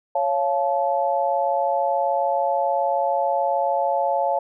sine chord, Db augmented, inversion none, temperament just, 554.4 / 693 / 866.2 Hz, Db5 / F5 / A5, 0 / -14 / -27 cents, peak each -23 dBFS, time 0.15-4.39 s, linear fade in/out 5 ms, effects none

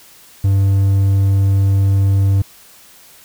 triangle tone, 97.9 Hz, G2, 2 cents flat, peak -8 dBFS, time 0.44-2.42 s, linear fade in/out 5 ms, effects white hiss -44 dBFS RMS until 3.24 s

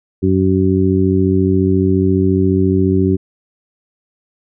harmonic tone, 94.4 Hz, F#2, 35 cents sharp, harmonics 1 / 2 / 3 / 4, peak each -16 / -16 / -16 / -16 dBFS, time 0.22-3.17 s, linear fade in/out 20 ms, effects none

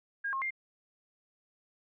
sine tone with pitch steps, 1624 / 1074 / 2109 Hz, G#6 / C6 / C7, -39 / +45 / +13 cents, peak -31 dBFS, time 0.24-0.507 s, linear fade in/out 10 ms, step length 89 ms, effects none

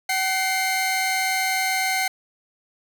sawtooth tone pair together, 759.4 / 2105 Hz, F#5 / C7, +45 / +10 cents, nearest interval octave + tritone, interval 1765 cents, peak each -20 dBFS, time 0.09-2.08 s, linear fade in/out 5 ms, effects none

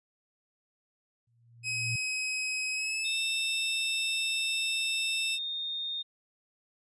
sine tone with exponential growth, 117.5 Hz, A#2, 14 cents sharp, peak -30 dBFS, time 1.27-1.96 s, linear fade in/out 5 ms, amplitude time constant 150 ms
sawtooth tone with pitch glide, 2539 to 2653 Hz, D#7 to E7, +34 to +10 cents, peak -27 dBFS, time 1.63-5.39 s, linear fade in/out 50 ms, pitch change +76 cents, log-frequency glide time 2.72-3.19 s
sine tone, 3669 Hz, A#7, 28 cents flat, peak -32 dBFS, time 3.04-6.03 s, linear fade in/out 20 ms
effects resampled to 24000 Hz

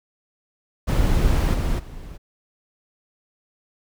brown noise with level steps, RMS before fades -18 / -22 / -37 dBFS, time 0.87-2.18 s, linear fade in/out 20 ms, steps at 1.53 / 1.78 s, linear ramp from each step 20 ms, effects none

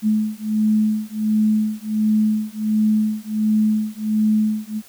sine beating tone pair, 214.3 / 215.7 Hz, A3 / A3, -45 / -34 cents, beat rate 1.4 Hz, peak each -19 dBFS, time 0.02-4.82 s, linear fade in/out 50 ms, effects white hiss -47 dBFS RMS until 4.88 s

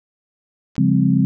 clicks, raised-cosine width 0.2 ms, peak -26 / -26 dBFS, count 2, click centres 0.755 / 0.764 s
sine chord, Db major seventh, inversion none, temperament equal with one note detuned, 138.59 / 174.61 / 203 / 261.6 Hz, Db3 / F3 / Ab3 / C4, 0 / 0 / -39 / 0 cents, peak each -18 dBFS, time 0.78-1.25 s, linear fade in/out 0 ms
effects none

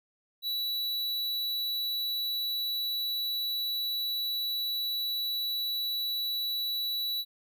square tone, 3936 Hz, B7, 7 cents flat, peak -30 dBFS, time 0.42-7.25 s, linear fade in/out 50 ms, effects none

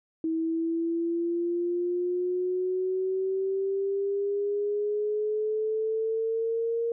sine exponential sweep, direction up, 322.1 to 466.2 Hz, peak -25 dBFS, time 0.24-6.92 s, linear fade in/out 2 ms, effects none

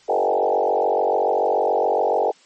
sine tone with frequency modulation, 622.3 Hz, D#5, in tune, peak -16 dBFS, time 0.08-2.32 s, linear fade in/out 20 ms, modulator 47 Hz, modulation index 4.7, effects white hiss -53 dBFS RMS until 2.45 s + MP3 32 kbps

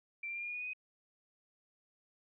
sine tone with pitch steps, 2349 / 2371 / 2393 / 2415 / 2437 / 2460 / 2483 / 2506 Hz, D7 / D7 / D7 / D7 / D#7 / D#7 / D#7 / D#7, 0 / +16 / +32 / +48 / -37 / -20 / -4 / +12 cents, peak -38 dBFS, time 0.23-0.734 s, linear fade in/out 5 ms, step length 63 ms, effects none

